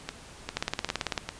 two click trains, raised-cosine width 0.2 ms, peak -14 / -10 dBFS, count 4 / 12, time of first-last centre 0.09-1.29 / 0.57-1.178 s, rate 2.5 / 18.1 Hz, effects pink hiss -48 dBFS RMS until 1.39 s + resampled to 22050 Hz

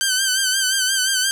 10% pulse tone with vibrato, 1546 Hz, G6, 24 cents flat, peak -8 dBFS, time 0.01-1.31 s, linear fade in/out 0 ms, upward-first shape sine, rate 5.7 Hz, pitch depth 56 cents each way, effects none

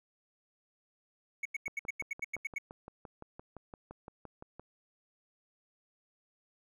triangle tone bursts, 2217 Hz, C#7, in tune, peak -31 dBFS, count 11, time 1.43-2.584 s, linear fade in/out 5 ms, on 24 ms, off 89 ms
click train, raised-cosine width 1 ms, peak -32 dBFS, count 18, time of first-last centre 1.68-4.596 s, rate 5.83 Hz
effects none

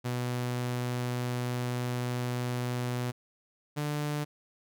sawtooth tone pair in turn, 123.3 / 148.12 Hz, B2 / D3, -2 / +15 cents, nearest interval minor third, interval 317 cents, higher second, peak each -26 dBFS, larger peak neither, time 0.04-3.12 / 3.76-4.25 s, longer first, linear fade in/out 20 ms, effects none

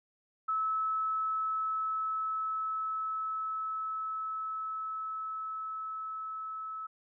sine tone with level ramp, 1300 Hz, E6, 24 cents flat, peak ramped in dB -28 to -37 dBFS, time 0.48-6.87 s, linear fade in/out 10 ms, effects none

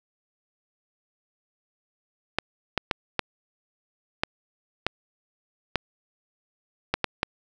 clicks, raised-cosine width 0.3 ms, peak -6 dBFS, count 10, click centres 2.386 / 2.777 / 2.912 / 3.193 / 4.235 / 4.866 / 5.757 / 6.94 / 7.043 / 7.231 s, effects none

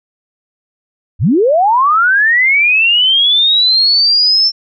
sine linear sweep, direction up, 62.1 to 5380 Hz, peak -7 dBFS, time 1.19-4.52 s, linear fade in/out 50 ms, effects none

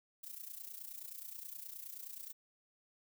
violet noise with amplitude modulation, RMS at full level -45 dBFS, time 0.23-2.33 s, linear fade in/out 10 ms, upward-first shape sine, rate 29.5 Hz, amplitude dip 75%, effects none

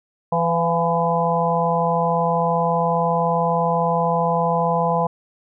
harmonic tone with a mistuned harmonic, 167.6 Hz, E3, 29 cents sharp, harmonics 1 / 3 / 4 / 5 / 6, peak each -23 / -23 / -23 / -23 / -23 dBFS, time 0.32-5.07 s, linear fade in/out 5 ms, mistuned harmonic 4, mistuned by +33 cents, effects none

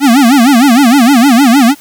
square tone with vibrato, 256.3 Hz, C4, 36 cents flat, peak -4 dBFS, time 0-1.75 s, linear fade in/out 50 ms, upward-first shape sine, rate 6.5 Hz, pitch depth 220 cents each way, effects white hiss -38 dBFS RMS until 1.8 s

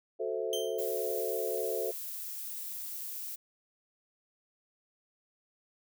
sine chord, F# half-diminished seventh, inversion none, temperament equal, 370 / 440 / 523.3 / 659.3 Hz, F#4 / A4 / C5 / E5, 0 / 0 / 0 / 0 cents, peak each -38 / -34 / -37 / -39 dBFS, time 0.19-1.92 s, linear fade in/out 20 ms
sawtooth tone with exponential decay, 3136 Hz, G7, in tune, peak -29 dBFS, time 0.53-0.95 s, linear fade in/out 1 ms, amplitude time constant 91 ms
violet noise, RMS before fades -40 dBFS, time 0.78-3.36 s, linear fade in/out 10 ms
effects none

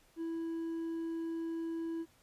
triangle tone with hard clipping, 329.6 Hz, E4, in tune, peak -36 dBFS, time 0.16-2.06 s, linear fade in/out 50 ms, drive 5 dB, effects pink hiss -67 dBFS RMS until 2.22 s + resampled to 32000 Hz

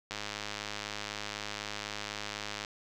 click train, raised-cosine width 0.2 ms, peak -19 dBFS, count 265, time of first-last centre 0.11-2.648 s, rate 104 Hz, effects none

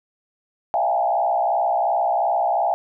sine tone with frequency modulation, 750 Hz, F#5, 23 cents sharp, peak -17 dBFS, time 0.74-2.74 s, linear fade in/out 0 ms, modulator 62.8 Hz, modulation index 1.7, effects none

